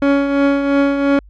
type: tone with tremolo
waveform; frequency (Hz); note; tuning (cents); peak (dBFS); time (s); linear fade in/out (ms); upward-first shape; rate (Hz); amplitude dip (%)
30% pulse; 280; C#4; +18; -7; 0.02-1.19; 2; triangle; 2.9; 55
effects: added 50 Hz sine -39 dBFS peak until 1.29 s + low-pass 2000 Hz 12 dB/octave